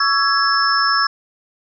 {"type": "tone cluster", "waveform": "sine", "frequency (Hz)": [1122, 1333, 1668, 5280], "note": ["C#6", "E6", "G#6", "E8"], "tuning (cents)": [21, 19, 7, 2], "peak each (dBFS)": -19, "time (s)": [0, 1.07], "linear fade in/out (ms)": 5, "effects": []}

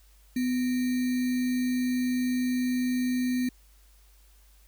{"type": "tone with sample-and-hold", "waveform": "sine", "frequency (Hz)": 250.7, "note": "B3", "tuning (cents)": 26, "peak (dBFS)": -24, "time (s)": [0.36, 3.49], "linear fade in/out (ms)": 5, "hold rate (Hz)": 2100, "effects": ["added 50 Hz sine -55 dBFS peak until 4.67 s", "white hiss -63 dBFS RMS until 4.67 s"]}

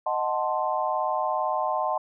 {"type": "chord", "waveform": "sine", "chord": "D# diminished seventh", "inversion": "none", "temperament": "equal", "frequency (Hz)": [622.3, 740, 880, 1046.5], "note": ["D#5", "F#5", "A5", "C6"], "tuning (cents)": [0, 0, 0, 0], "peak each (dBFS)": -29, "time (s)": [0.06, 1.98], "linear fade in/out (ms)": 5, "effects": []}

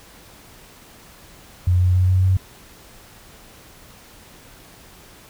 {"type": "tone with pitch steps", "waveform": "sine", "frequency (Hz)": [89.6, 90.64, 91.69, 92.76, 93.84], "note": ["F2", "F#2", "F#2", "F#2", "F#2"], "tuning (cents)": [45, -35, -15, 5, 25], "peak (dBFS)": -13, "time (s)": [1.67, 2.37], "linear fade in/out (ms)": 5, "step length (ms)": 140, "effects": ["pink hiss -46 dBFS RMS until 5.29 s"]}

